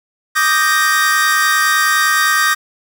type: chord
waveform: 45% pulse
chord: Eb major seventh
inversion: third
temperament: equal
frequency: 1174.7 / 1244.5 / 1568 / 1864.7 Hz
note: D6 / Eb6 / G6 / Bb6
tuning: 0 / 0 / 0 / 0 cents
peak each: -20 / -18 / -16 / -16 dBFS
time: 0.35-2.55 s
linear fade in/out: 20 ms
effects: none